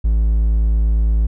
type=tone; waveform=triangle; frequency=54.5 Hz; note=A1; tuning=16 cents flat; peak=-10 dBFS; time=0.04-1.27 s; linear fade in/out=10 ms; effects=none